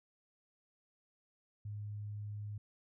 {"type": "tone", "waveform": "sine", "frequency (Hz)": 104.1, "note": "G#2", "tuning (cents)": 5, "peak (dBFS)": -40, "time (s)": [1.65, 2.58], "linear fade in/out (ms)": 5, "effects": []}